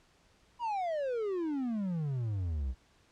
triangle exponential sweep, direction down, 987 to 59.9 Hz, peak -29 dBFS, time 0.59-2.75 s, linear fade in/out 50 ms, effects pink hiss -66 dBFS RMS until 3.11 s + low-pass 7000 Hz 12 dB/octave

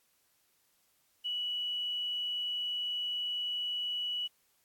sine tone with quantisation, 2943 Hz, F#7, 10 cents flat, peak -32 dBFS, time 1.24-4.28 s, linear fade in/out 20 ms, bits 10, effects white hiss -72 dBFS RMS until 4.64 s + AAC 64 kbps

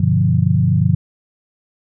sine chord, G dominant seventh, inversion none, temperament equal, 98 / 123.47 / 146.83 / 174.61 Hz, G2 / B2 / D3 / F3, 0 / 0 / 0 / 0 cents, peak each -17 dBFS, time 0-0.95 s, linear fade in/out 5 ms, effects none

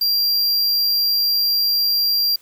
square tone, 4751 Hz, D8, 19 cents sharp, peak -16 dBFS, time 0.01-2.36 s, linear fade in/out 5 ms, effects white hiss -53 dBFS RMS until 2.41 s

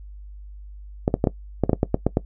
clicks, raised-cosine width 2 ms, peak -4 dBFS, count 11, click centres 1.079 / 1.141 / 1.241 / 1.272 / 1.637 / 1.695 / 1.732 / 1.831 / 1.944 / 2.066 / 2.171 s, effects noise-tail reverb RT60 0.1 s tail -18 dB re dry + added 50 Hz sine -37 dBFS peak until 2.25 s

